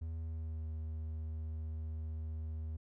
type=tone with pitch glide; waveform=triangle; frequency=80.9 to 78.87 Hz; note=E2 to D#2; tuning=-32 to +24 cents; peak=-36 dBFS; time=0.01-2.77 s; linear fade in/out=10 ms; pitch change=-44 cents; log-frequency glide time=0.18-0.67 s; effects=none